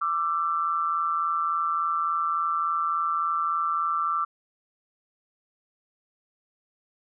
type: tone pair together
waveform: sine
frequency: 1174.7 / 1338.2 Hz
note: D6 / E6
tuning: 0 / +26 cents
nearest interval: major second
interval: 226 cents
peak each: -25 / -27 dBFS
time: 0.01-4.25 s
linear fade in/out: 10 ms
effects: none